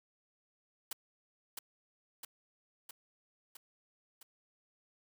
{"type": "noise with echo", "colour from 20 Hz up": "white", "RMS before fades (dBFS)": -39, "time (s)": [0.91, 0.93], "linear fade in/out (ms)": 5, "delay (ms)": 660, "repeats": 5, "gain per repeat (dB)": -3, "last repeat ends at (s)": 4.23, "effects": ["high-pass 200 Hz 12 dB/octave"]}